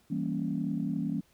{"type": "chord", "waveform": "sine", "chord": "E diminished seventh", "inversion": "none", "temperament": "equal", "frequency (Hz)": [164.81, 196, 233.1, 277.2], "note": ["E3", "G3", "Bb3", "Db4"], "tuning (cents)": [0, 0, 0, 0], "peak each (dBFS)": -34, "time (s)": [0.1, 1.21], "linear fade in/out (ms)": 10, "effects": ["tanh soft clip ceiling -19 dBFS", "pink hiss -66 dBFS RMS until 1.33 s"]}